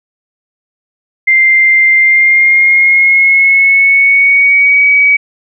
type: tone with pitch glide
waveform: sine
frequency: 2093 to 2269 Hz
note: C7 to C#7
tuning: 0 to +40 cents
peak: -4 dBFS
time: 1.27-5.17 s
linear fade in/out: 10 ms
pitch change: +140 cents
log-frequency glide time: 1.96-4.86 s
effects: none